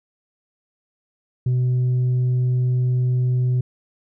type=tone with tanh clipping; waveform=sine; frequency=125.6 Hz; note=B2; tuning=30 cents sharp; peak=-17 dBFS; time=1.46-3.61 s; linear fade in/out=5 ms; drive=2 dB; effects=none